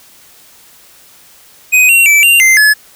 square tone with pitch steps, 2505 / 2741 / 2316 / 2777 / 2080 / 1709 Hz, D#7 / F7 / D7 / F7 / C7 / G#6, +11 / -33 / -25 / -10 / -11 / +49 cents, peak -5 dBFS, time 1.72-2.74 s, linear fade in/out 20 ms, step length 170 ms, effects white hiss -42 dBFS RMS until 2.95 s

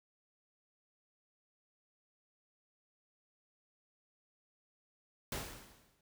pink noise with exponential decay, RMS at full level -38 dBFS, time 5.32-6.01 s, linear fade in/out 2 ms, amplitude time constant 150 ms, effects none

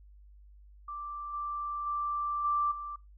sine tone with level steps, 1174.7 Hz, D6, in tune, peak -37 / -33 / -30 / -26 / -37 dBFS, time 0.88-2.96 s, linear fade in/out 5 ms, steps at 1.33 / 1.86 / 2.44 / 2.71 s, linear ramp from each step 10 ms, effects noise-tail reverb RT60 0.2 s tail -20 dB re dry + added 50 Hz sine -52 dBFS peak until 3.17 s

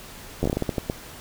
slowing click train, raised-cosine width 2 ms, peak -10 dBFS, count 11, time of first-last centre 0.43-0.899 s, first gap 11 ms, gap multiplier 1.3, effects pink hiss -42 dBFS RMS until 1.2 s

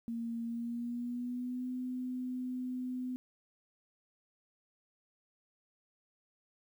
sine tone with pitch glide, 231.7 to 252.7 Hz, A#3 to B3, -10 to +40 cents, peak -35 dBFS, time 0.08-3.16 s, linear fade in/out 0 ms, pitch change +150 cents, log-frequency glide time 0.44-1.7 s, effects 11-bit

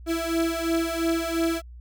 35% pulse beating tone pair, 329.6 / 332.5 Hz, E4 / E4, 0 / +15 cents, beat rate 2.9 Hz, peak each -25 / -24 dBFS, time 0.06-1.62 s, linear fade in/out 50 ms, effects added 60 Hz sine -40 dBFS peak until 1.8 s

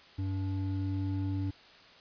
triangle tone pair together, 96.2 / 288.1 Hz, G2 / D4, -32 / -33 cents, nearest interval octave + perfect fifth, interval 1899 cents, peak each -29 / -35 dBFS, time 0.18-1.51 s, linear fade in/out 10 ms, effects white hiss -55 dBFS RMS until 2 s + resampled to 11025 Hz

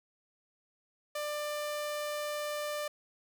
sawtooth tone, 594 Hz, D5, 20 cents sharp, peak -30 dBFS, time 1.15-2.88 s, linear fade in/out 5 ms, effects none

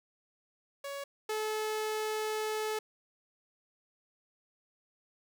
sawtooth tone pair in turn, 560 / 431.7 Hz, C#5 / A4, +18 / -33 cents, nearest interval perfect fourth, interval 451 cents, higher first, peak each -34 / -28 dBFS, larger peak second, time 0.84-1.04 / 1.29-2.79 s, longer second, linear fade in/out 5 ms, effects none

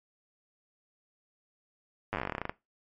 slowing click train, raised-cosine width 0.5 ms, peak -17 dBFS, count 18, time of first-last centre 2.13-2.495 s, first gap 9 ms, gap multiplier 1.1, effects noise-tail reverb RT60 0.2 s tail -18 dB re dry + MP3 48 kbps

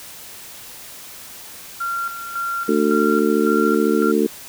sine tone with tremolo, 1378 Hz, F6, 24 cents flat, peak -21 dBFS, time 1.8-4.12 s, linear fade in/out 10 ms, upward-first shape square, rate 1.8 Hz, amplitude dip 60%
harmonic tone, 74 Hz, D2, 14 cents sharp, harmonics 3 / 4 / 5 / 6, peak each -20 / -20 / -20 / -20 dBFS, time 2.68-4.27 s, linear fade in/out 10 ms
effects white hiss -38 dBFS RMS until 4.48 s

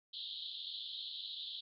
pink band-pass noise, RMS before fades -45 dBFS, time 0.13-1.61 s, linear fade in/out 10 ms, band 3200 to 4200 Hz, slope 96 dB/octave, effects none

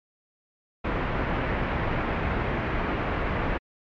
pink low-pass noise, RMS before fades -27 dBFS, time 0.84-3.58 s, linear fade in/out 10 ms, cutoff 2300 Hz, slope 24 dB/octave, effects MP3 48 kbps

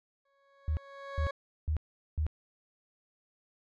20% pulse tone with exponential growth, 554.4 Hz, C#5, in tune, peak -28 dBFS, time 0.25-1.31 s, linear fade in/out 5 ms, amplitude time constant 230 ms
sine tone bursts, 77.3 Hz, D#2, 11 cents flat, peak -27 dBFS, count 4, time 0.68-2.266 s, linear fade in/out 0 ms, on 89 ms, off 410 ms
effects low-pass 3000 Hz 12 dB/octave

